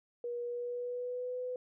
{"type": "tone with pitch glide", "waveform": "sine", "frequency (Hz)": [480, 501], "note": ["B4", "B4"], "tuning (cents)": [-49, 25], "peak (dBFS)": -35, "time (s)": [0.24, 1.56], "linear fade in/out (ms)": 2, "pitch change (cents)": 74, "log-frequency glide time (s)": [0.43, 1.38], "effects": []}